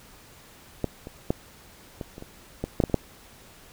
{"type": "clicks", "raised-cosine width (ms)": 2, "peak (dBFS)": [-11, -24, -9, -19, -26, -25, -14, -7, -7, -25, -6], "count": 11, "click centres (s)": [0.843, 1.071, 1.305, 2.012, 2.181, 2.224, 2.64, 2.802, 2.838, 2.898, 2.943], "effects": ["pink hiss -51 dBFS RMS until 3.72 s"]}